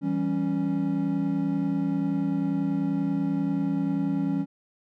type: chord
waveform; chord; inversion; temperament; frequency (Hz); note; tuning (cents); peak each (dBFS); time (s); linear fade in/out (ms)
triangle; C# diminished; first; equal with one note detuned; 164.81 / 195.09 / 277.2; E3 / G3 / C#4; 0 / -8 / 0; -28 / -27 / -24; 0.01-4.46; 50
effects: none